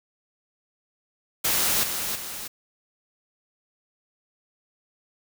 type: noise with echo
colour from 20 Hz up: white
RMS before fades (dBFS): -23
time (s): 1.44-1.84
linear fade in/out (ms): 10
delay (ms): 320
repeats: 2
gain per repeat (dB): -6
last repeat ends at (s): 2.48
effects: none